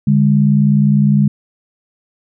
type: tone pair together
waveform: sine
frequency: 144.39 / 204.2 Hz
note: D3 / G#3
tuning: -29 / -29 cents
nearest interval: tritone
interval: 600 cents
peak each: -11 dBFS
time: 0.07-1.28 s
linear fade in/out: 5 ms
effects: none